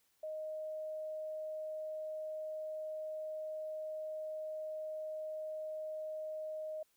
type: tone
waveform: sine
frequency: 622.3 Hz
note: D#5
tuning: in tune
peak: -39 dBFS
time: 0.23-6.83 s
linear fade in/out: 5 ms
effects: white hiss -75 dBFS RMS until 6.96 s